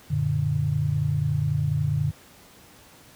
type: chord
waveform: sine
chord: Gb augmented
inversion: none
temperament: equal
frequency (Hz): 92.5 / 116.54 / 146.83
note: Gb2 / Bb2 / D3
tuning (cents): 0 / 0 / 0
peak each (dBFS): -28 / -27 / -23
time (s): 0.1-2.11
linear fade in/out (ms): 10
effects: pink hiss -51 dBFS RMS until 3.15 s + high-pass 60 Hz 12 dB/octave